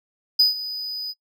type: tone with ADSR envelope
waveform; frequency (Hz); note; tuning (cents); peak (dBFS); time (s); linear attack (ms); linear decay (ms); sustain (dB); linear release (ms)
triangle; 4978; D#8; 0; -10; 0.39-1.14; 9; 140; -16; 38
effects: noise-tail reverb RT60 0.1 s tail -26 dB re dry